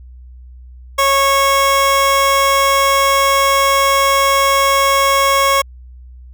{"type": "tone pair together", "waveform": "25% pulse", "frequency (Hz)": [550, 1100], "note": ["C#5", "C#6"], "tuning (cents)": [-14, -14], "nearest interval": "octave", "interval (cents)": 1200, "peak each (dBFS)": -11, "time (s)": [0.98, 5.62], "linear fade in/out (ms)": 10, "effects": ["added 62 Hz sine -34 dBFS peak until 6.33 s"]}